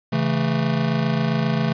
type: chord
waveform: square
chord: A major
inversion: first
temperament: just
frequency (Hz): 137.5 / 165 / 220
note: C#3 / E3 / A3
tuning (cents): -14 / +2 / 0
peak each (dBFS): -24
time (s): 0.12-1.73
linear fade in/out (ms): 10
effects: resampled to 11025 Hz + 8-bit